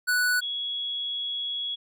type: tone pair in turn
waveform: square / sine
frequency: 1480 / 3346 Hz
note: F#6 / G#7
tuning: 0 / +12 cents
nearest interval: octave + major second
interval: 1412 cents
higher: second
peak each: -22 / -28 dBFS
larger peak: first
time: 0.07-0.41 / 0.41-1.76 s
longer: second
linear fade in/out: 20 ms
effects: none